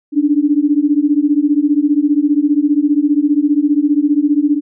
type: beating tone pair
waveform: sine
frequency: 285.6 / 300.6 Hz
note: D4 / D4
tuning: -48 / +40 cents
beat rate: 15 Hz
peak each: -13 dBFS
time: 0.12-4.61 s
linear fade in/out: 50 ms
effects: none